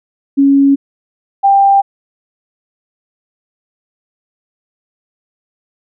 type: tone pair in turn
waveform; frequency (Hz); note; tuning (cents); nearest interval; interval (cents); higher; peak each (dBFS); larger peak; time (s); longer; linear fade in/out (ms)
sine; 277.2 / 791.3; C#4 / G5; 0 / +16; octave + tritone; 1816; second; -5; neither; 0.37-0.76 / 1.43-1.82; neither; 20
effects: none